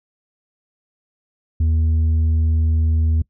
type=tone with tanh clipping; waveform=sine; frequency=79.9 Hz; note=D#2; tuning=47 cents sharp; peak=-15 dBFS; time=1.6-3.22 s; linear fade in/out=5 ms; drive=4 dB; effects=noise-tail reverb RT60 0.1 s tail -23 dB re dry